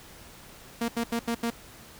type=tone bursts; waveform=sawtooth; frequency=233.1 Hz; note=A#3; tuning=in tune; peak=-22 dBFS; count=5; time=0.81-1.503 s; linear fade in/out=5 ms; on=73 ms; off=82 ms; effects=pink hiss -49 dBFS RMS until 1.99 s